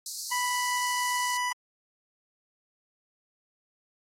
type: high-pass noise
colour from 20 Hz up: pink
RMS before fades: -35 dBFS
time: 0.06-1.37 s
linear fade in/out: 2 ms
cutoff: 4200 Hz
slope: 96 dB/octave
type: tone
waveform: 25% pulse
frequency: 988 Hz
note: B5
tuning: in tune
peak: -23 dBFS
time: 0.31-1.53 s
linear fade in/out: 10 ms
effects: low-pass 11000 Hz 12 dB/octave + AAC 48 kbps